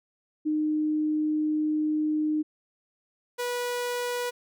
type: tone pair in turn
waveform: sine / sawtooth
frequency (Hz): 306.2 / 488.2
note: D#4 / B4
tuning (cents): -28 / -20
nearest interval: minor sixth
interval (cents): 808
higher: second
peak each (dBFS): -23 / -24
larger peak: first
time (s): 0.45-2.43 / 3.38-4.31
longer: first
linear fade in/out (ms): 20
effects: none